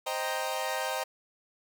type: chord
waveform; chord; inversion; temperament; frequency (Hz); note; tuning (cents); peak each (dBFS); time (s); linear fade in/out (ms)
sawtooth; C minor seventh; none; equal; 523.3 / 622.3 / 784 / 932.3; C5 / Eb5 / G5 / Bb5; 0 / 0 / 0 / 0; -32; 0.06-1.04; 10
effects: none